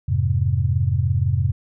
sine chord, F minor, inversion none, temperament just, 87.31 / 104.77 / 130.96 Hz, F2 / Ab2 / C3, 0 / +16 / +2 cents, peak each -21 dBFS, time 0.08-1.52 s, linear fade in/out 10 ms, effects none

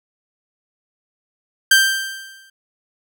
sawtooth tone with exponential decay, 1572 Hz, G6, 4 cents sharp, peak -4 dBFS, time 1.71-2.5 s, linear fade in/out 5 ms, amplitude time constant 170 ms, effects none

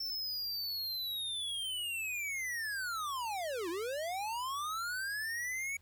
square linear two-way sweep, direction down then up, 5400 to 322.1 to 2255 Hz, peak -36 dBFS, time 0-5.77 s, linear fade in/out 5 ms, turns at 3.69 s, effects added 86 Hz sine -64 dBFS peak until 5.81 s + pink hiss -70 dBFS RMS until 5.81 s

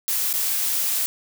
blue noise with dropouts, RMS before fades -23 dBFS, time 0.08-1.06 s, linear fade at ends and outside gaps 0 ms, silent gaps 0.329-0.338 s, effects none

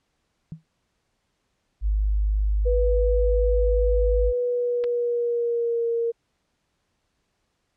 sine tone with exponential decay, 159.8 Hz, D#3, 47 cents sharp, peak -28 dBFS, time 0.52-0.64 s, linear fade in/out 0 ms, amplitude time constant 24 ms
sine tone, 51.4 Hz, G#1, 17 cents flat, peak -19 dBFS, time 1.81-4.33 s, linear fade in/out 50 ms
sine tone with pitch glide, 490.9 to 465 Hz, B4 to A#4, -10 to -4 cents, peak -21 dBFS, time 2.65-6.12 s, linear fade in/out 20 ms, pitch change -94 cents, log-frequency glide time 4.37-5.87 s
clicks, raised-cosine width 0.3 ms, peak -23 dBFS, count 2, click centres 4.839 / 4.842 s
effects pink hiss -73 dBFS RMS until 7.76 s + low-pass 8000 Hz 12 dB/octave

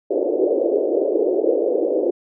pink band-pass noise, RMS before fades -19 dBFS, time 0.1-2.11 s, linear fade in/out 10 ms, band 340 to 560 Hz, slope 48 dB/octave, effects none

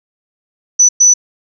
sine tone bursts at uneven times, 5970 Hz, F#8, 15 cents sharp, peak -4 dBFS, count 2, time 0.79-0.89 / 1-1.14 s, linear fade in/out 10 ms, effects none

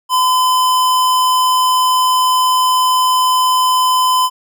square tone, 1017 Hz, C6, 50 cents flat, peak -11 dBFS, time 0.09-4.3 s, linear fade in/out 50 ms, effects none

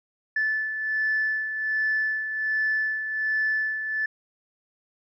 sine beating tone pair, 1744 / 1745.3 Hz, A6 / A6, -16 / -15 cents, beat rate 1.3 Hz, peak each -31 / -23 dBFS, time 0.36-4.06 s, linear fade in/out 5 ms, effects tanh soft clip ceiling -17 dBFS

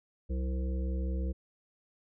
harmonic tone with a mistuned harmonic, 65.41 Hz, C2, in tune, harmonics 1 / 3 / 5 / 7 / 8, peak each -30 / -40 / -44 / -47 / -48 dBFS, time 0.29-1.33 s, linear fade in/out 20 ms, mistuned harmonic 3, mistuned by -95 cents, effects none

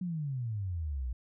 sine exponential sweep, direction down, 186.7 to 58.27 Hz, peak -32 dBFS, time 0.01-1.13 s, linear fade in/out 5 ms, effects none

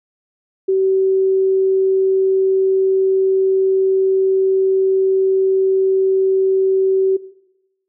sine tone, 382.3 Hz, G4, 43 cents flat, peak -12 dBFS, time 0.68-7.17 s, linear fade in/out 10 ms, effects noise-tail reverb RT60 0.9 s tail -18 dB re dry

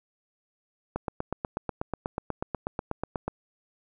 click train, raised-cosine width 1 ms, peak -15 dBFS, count 20, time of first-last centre 0.96-3.28 s, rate 8.19 Hz, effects none

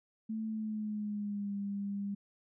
sine tone with pitch glide, 220 to 200.6 Hz, A3 to G3, 0 to +40 cents, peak -34 dBFS, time 0.29-2.15 s, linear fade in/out 10 ms, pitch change -160 cents, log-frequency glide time 0.46-1.54 s, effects none

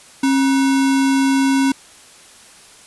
sine tone with sample-and-hold, 270 Hz, C#4, 45 cents flat, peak -12 dBFS, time 0.23-1.72 s, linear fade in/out 5 ms, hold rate 1225 Hz, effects white hiss -44 dBFS RMS until 2.86 s + resampled to 24000 Hz

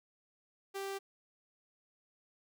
sawtooth tone, 392 Hz, G4, in tune, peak -34 dBFS, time 0.74-0.99 s, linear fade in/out 20 ms, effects none

